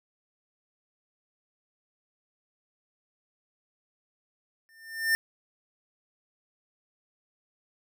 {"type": "tone with exponential growth", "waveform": "square", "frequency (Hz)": 1800, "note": "A6", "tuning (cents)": 39, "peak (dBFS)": -20, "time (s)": [4.69, 5.15], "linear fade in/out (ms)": 0, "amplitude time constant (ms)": 100, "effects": []}